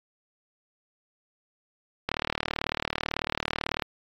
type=click train; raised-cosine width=0.3 ms; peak=-10 dBFS; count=67; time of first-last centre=2.09-3.822 s; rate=38.1 Hz; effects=AAC 64 kbps